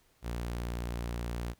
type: tone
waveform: sawtooth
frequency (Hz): 59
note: A#1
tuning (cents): +22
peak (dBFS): -30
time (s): 0.22-1.55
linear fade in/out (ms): 50
effects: pink hiss -68 dBFS RMS until 1.59 s